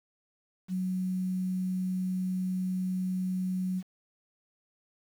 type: tone with quantisation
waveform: sine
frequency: 185 Hz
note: F#3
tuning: in tune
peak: -28 dBFS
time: 0.68-3.83 s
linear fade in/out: 50 ms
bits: 9
effects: none